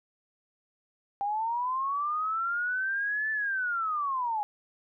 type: linear two-way sweep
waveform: sine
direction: up then down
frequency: 793 to 1760 to 817 Hz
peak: -27 dBFS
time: 1.21-4.43 s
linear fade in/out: 0 ms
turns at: 3.31 s
effects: none